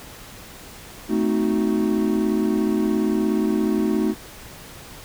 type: chord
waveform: triangle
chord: A diminished seventh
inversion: none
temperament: equal with one note detuned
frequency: 220 / 257.1 / 311.1 / 370 Hz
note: A3 / C4 / Eb4 / Gb4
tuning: 0 / -30 / 0 / 0 cents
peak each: -20 / -25 / -21 / -23 dBFS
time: 1.08-4.15 s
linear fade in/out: 50 ms
effects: pink hiss -41 dBFS RMS until 5.04 s